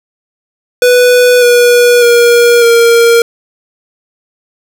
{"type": "tone with pitch steps", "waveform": "square", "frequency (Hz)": [493.9, 484.6, 475.4, 466.4], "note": ["B4", "B4", "A#4", "A#4"], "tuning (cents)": [0, -33, 34, 1], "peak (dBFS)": -4, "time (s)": [0.82, 3.22], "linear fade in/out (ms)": 2, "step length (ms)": 600, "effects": []}